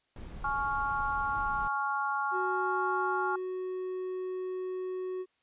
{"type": "noise", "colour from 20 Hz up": "brown", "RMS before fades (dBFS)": -42, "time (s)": [0.16, 1.68], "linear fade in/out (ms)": 2}
{"type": "chord", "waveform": "sine", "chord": "Db major", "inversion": "second", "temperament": "equal with one note detuned", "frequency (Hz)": [839.8, 1108.7, 1396.9], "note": ["Ab5", "Db6", "F6"], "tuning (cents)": [19, 0, 0], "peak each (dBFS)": -33, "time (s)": [0.44, 3.36], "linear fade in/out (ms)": 5}
{"type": "tone", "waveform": "triangle", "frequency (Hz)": 370, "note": "F#4", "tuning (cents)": 0, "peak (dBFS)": -31, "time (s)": [2.31, 5.26], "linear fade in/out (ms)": 50}
{"effects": ["white hiss -74 dBFS RMS until 5.42 s", "resampled to 8000 Hz"]}